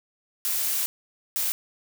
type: noise bursts at uneven times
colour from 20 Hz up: blue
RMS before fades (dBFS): -26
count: 2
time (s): 0.45-0.86 / 1.36-1.52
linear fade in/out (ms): 0
effects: none